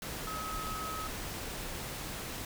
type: tone in noise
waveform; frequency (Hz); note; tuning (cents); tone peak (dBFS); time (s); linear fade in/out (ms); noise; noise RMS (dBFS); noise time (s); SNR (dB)
sine; 1278; D#6; +46; -38; 0.27-1.07; 2; pink; -40; 0.02-2.45; -1
effects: none